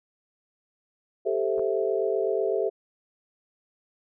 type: chord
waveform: sine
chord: A minor seventh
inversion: third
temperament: equal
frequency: 392 / 440 / 523.3 / 659.3 Hz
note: G4 / A4 / C5 / E5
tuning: 0 / 0 / 0 / 0 cents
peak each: -27 / -27 / -31 / -30 dBFS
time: 1.25-2.7 s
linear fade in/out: 20 ms
type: clicks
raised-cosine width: 1 ms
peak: -32 / -27 dBFS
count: 2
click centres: 1.58 / 1.594 s
effects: none